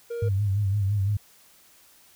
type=tone; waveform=triangle; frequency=470 Hz; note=A#4; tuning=14 cents sharp; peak=-27 dBFS; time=0.1-0.29 s; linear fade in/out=10 ms
type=tone with vibrato; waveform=sine; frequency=100.3 Hz; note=G2; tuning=40 cents sharp; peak=-21 dBFS; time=0.22-1.17 s; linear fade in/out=5 ms; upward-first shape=sine; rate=5.9 Hz; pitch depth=76 cents each way
effects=white hiss -56 dBFS RMS until 2.15 s